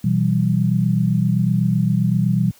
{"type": "chord", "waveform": "sine", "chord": "E minor", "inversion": "second", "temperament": "equal with one note detuned", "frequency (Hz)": [123.47, 164.81, 192.63], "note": ["B2", "E3", "G3"], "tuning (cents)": [0, 0, -30], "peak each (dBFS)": -19, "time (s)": [0.04, 2.51], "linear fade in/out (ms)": 5, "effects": ["white hiss -51 dBFS RMS until 2.59 s", "high-pass 60 Hz 12 dB/octave"]}